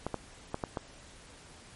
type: clicks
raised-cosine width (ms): 1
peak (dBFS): -18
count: 5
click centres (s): 0.066 / 0.143 / 0.544 / 0.638 / 0.772
effects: pink hiss -53 dBFS RMS until 1.75 s + MP3 48 kbps